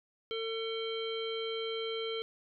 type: harmonic tone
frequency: 450 Hz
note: A4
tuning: 39 cents sharp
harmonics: 1 / 3 / 5 / 7 / 9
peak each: -35 / -46 / -45 / -40 / -50 dBFS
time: 0.31-2.22 s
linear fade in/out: 0 ms
effects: none